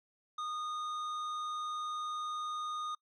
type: tone with tanh clipping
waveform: sine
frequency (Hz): 1230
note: D#6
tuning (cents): -20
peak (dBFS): -38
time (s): 0.38-2.95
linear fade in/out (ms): 5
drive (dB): 15
effects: noise-tail reverb RT60 0.1 s tail -24 dB re dry + low-pass 6000 Hz 12 dB/octave